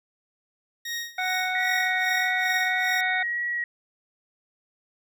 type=tone with tremolo; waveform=20% pulse; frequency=1873 Hz; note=A#6; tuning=8 cents sharp; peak=-23 dBFS; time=0.85-3.01 s; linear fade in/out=5 ms; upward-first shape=sine; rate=2.5 Hz; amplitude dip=90%
type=harmonic tone; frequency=740 Hz; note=F#5; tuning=in tune; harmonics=1 / 2 / 3 / 5; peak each=-29 / -30 / -29 / -36 dBFS; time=1.18-3.23 s; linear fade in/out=5 ms
type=tone with vibrato; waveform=sine; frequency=1905 Hz; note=A#6; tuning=37 cents sharp; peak=-25 dBFS; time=1.55-3.64 s; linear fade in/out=2 ms; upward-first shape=sine; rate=1.7 Hz; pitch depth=15 cents each way
effects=none